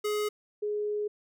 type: tone pair in turn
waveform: square / sine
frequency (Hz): 420 / 417.9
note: G#4 / G#4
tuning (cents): +19 / +11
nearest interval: unison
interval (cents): 8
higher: first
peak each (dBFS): -28 / -28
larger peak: neither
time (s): 0.04-0.29 / 0.62-1.08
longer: second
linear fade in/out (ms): 10
effects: none

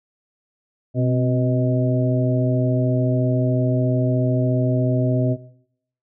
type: harmonic tone with a mistuned harmonic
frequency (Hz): 125.4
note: B2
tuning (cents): +27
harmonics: 1 / 2 / 3 / 4 / 5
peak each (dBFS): -18 / -23 / -28 / -33 / -26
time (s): 0.94-5.37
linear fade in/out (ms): 50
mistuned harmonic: 2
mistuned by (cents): +57
effects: noise-tail reverb RT60 0.7 s tail -18 dB re dry

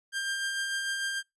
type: tone with tremolo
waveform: sawtooth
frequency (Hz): 1593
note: G6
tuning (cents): +27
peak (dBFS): -25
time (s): 0.12-1.23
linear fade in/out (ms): 50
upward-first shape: sine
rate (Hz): 6.7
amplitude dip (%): 30
effects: noise-tail reverb RT60 0.2 s tail -25 dB re dry + resampled to 24000 Hz

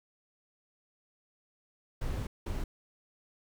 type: noise bursts at uneven times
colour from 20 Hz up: brown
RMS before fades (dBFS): -34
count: 2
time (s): 2.01-2.27 / 2.46-2.64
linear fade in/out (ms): 5
effects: none

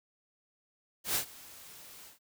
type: noise with ADSR envelope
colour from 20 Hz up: white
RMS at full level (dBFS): -29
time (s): 1.04-2.19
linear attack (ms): 110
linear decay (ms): 100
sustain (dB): -22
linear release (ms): 130
effects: none

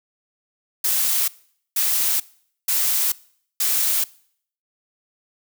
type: noise bursts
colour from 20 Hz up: blue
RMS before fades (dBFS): -20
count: 4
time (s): 0.84-4.04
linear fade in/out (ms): 5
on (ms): 440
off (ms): 480
effects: noise-tail reverb RT60 0.6 s tail -22 dB re dry

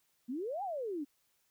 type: exponential two-way sweep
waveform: sine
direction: up then down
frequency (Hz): 227.2 to 830.6 to 271.2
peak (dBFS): -35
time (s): 0.28-1.05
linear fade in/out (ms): 20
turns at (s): 0.63
effects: white hiss -75 dBFS RMS until 1.5 s

